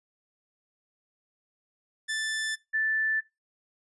sawtooth / sine tone pair in turn, 1760 / 1760 Hz, A6 / A6, 0 / 0 cents, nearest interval unison, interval 0 cents, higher neither, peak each -25 / -24 dBFS, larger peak second, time 2.08-2.56 / 2.73-3.21 s, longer neither, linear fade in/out 20 ms, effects noise-tail reverb RT60 0.2 s tail -19 dB re dry + resampled to 24000 Hz

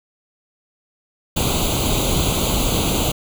pink noise with comb filter, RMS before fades -19 dBFS, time 1.36-3.12 s, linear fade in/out 10 ms, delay 0.28 ms, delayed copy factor +0.9, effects none

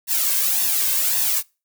blue noise with flanger, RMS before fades -20 dBFS, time 0.07-1.43 s, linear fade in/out 50 ms, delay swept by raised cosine 1.1 to 1.91 ms, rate 1.8 Hz, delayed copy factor +0.75, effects noise-tail reverb RT60 0.3 s tail -25 dB re dry

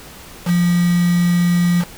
sine tone with quantisation, 174.61 Hz, F3, in tune, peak -12 dBFS, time 0.45-1.85 s, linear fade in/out 50 ms, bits 4, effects pink hiss -38 dBFS RMS until 1.97 s

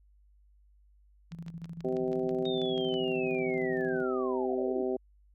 sine tone with tremolo, 166.9 Hz, E3, 22 cents sharp, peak -37 dBFS, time 1.31-4.03 s, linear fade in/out 20 ms, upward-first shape square, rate 13 Hz, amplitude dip 65%
click train, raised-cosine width 0.2 ms, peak -32 dBFS, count 11, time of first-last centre 1.32-2.941 s, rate 6.17 Hz
harmonic tone, 128.4 Hz, C3, 32 cents flat, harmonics 2 / 3 / 4 / 5 / 6, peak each -35 / -30 / -38 / -38 / -44 dBFS, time 1.84-4.97 s, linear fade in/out 10 ms
sine linear sweep, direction down, 3729 to 252.7 Hz, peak -37 dBFS, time 2.45-4.83 s, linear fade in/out 5 ms
effects added 50 Hz sine -59 dBFS peak until 5.34 s

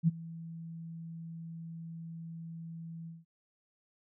sine tone with ADSR envelope, 165 Hz, E3, 2 cents sharp, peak -20 dBFS, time 0.03-3.25 s, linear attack 48 ms, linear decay 23 ms, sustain -21 dB, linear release 180 ms, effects none

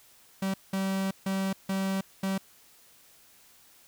45% pulse tone bursts at uneven times, 192.6 Hz, G3, 30 cents flat, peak -27 dBFS, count 5, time 0.42-0.54 / 0.73-1.11 / 1.26-1.53 / 1.69-2.01 / 2.23-2.38 s, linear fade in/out 5 ms, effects white hiss -58 dBFS RMS until 3.87 s

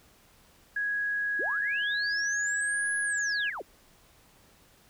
sine tone, 1661.2 Hz, G#6, in tune, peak -27 dBFS, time 0.76-3.5 s, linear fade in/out 5 ms
sine linear two-way sweep, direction up then down, 280 to 10440 to 280 Hz, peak -34 dBFS, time 1.39-3.62 s, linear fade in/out 5 ms, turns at 2.98 s
effects pink hiss -60 dBFS RMS until 4.89 s

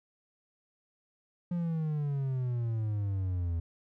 triangle exponential sweep, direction down, 176.8 to 82.41 Hz, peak -27 dBFS, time 1.51-3.6 s, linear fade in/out 5 ms, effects none

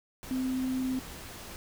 sine tone in noise, 258.7 Hz, C4, 19 cents flat, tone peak -28 dBFS, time 0.31-0.99 s, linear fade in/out 0 ms, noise pink, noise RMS -44 dBFS, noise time 0.23-1.56 s, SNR +13 dB, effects none

